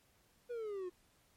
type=exponential sweep; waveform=triangle; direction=down; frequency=493.9 to 352.3 Hz; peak=-37 dBFS; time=0.49-0.9 s; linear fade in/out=20 ms; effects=pink hiss -71 dBFS RMS until 1.36 s + MP3 64 kbps